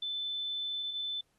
sine tone, 3520 Hz, A7, in tune, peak -33 dBFS, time 0.02-1.21 s, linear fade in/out 5 ms, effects pink hiss -75 dBFS RMS until 1.38 s + AAC 32 kbps

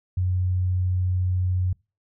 sine tone, 91.4 Hz, F#2, 21 cents flat, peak -20 dBFS, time 0.17-1.73 s, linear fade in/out 5 ms, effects noise-tail reverb RT60 0.3 s tail -26 dB re dry

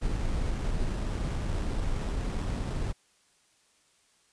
brown noise with sample-and-hold, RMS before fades -30 dBFS, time 0.01-2.93 s, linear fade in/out 20 ms, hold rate 4410 Hz, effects white hiss -66 dBFS RMS until 4.32 s + resampled to 22050 Hz

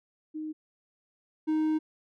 sine / triangle tone pair in turn, 310 / 311.6 Hz, D#4 / D#4, -6 / +3 cents, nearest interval unison, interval 9 cents, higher second, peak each -33 / -22 dBFS, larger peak second, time 0.34-0.53 / 1.47-1.79 s, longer second, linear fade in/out 20 ms, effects none

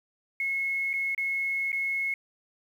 sine tone with dropouts, 2178 Hz, C#7, 31 cents flat, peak -26 dBFS, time 0.4-2.14 s, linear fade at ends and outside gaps 2 ms, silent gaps 0.932-0.937 / 1.148-1.178 / 1.719-1.728 s, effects 9-bit

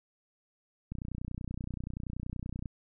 click train, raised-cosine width 5 ms, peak -25 dBFS, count 54, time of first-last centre 0.92-2.658 s, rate 30.5 Hz, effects none

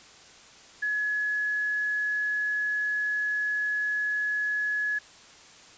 sine tone, 1694 Hz, G#6, 34 cents sharp, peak -25 dBFS, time 0.82-4.99 s, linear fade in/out 10 ms, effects white hiss -51 dBFS RMS until 5.77 s + resampled to 16000 Hz

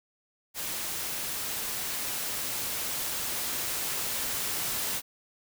white noise with level ramp, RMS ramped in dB -34 to -31 dBFS, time 0.54-5.02 s, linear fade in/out 50 ms, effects none

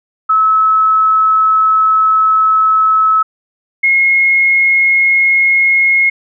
sine tone pair in turn, 1296 / 2159 Hz, E6 / C#7, -30 / -46 cents, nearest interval major sixth, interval 884 cents, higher second, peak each -7 dBFS, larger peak neither, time 0.29-3.23 / 3.83-6.1 s, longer first, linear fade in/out 10 ms, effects none

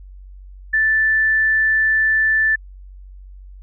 sine tone, 1760 Hz, A6, in tune, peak -13 dBFS, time 0.73-2.56 s, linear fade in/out 10 ms, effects added 47 Hz sine -36 dBFS peak until 3.62 s

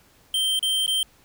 square tone with dropouts, 3136 Hz, G7, in tune, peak -21 dBFS, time 0.34-1.03 s, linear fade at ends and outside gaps 2 ms, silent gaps 0.592-0.627 / 0.863-0.878 s, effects pink hiss -57 dBFS RMS until 1.24 s

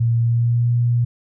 sine tone with pitch glide, 116.54 to 119.82 Hz, A#2 to A#2, 0 to +48 cents, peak -14 dBFS, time 0-1.05 s, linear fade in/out 10 ms, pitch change +48 cents, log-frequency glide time 0.19-0.7 s, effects none

